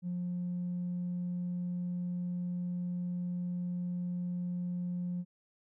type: tone with tanh clipping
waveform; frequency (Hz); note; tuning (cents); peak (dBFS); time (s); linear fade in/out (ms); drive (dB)
triangle; 177.5; F3; +28; -33; 0.02-5.25; 50; 5
effects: none